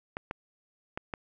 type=clicks; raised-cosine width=0.5 ms; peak=-19 dBFS; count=4; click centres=0.169 / 0.311 / 0.975 / 1.138 s; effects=none